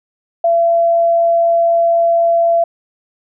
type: tone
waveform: sine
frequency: 676 Hz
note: E5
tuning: 43 cents sharp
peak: -9 dBFS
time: 0.44-2.64 s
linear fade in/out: 5 ms
effects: none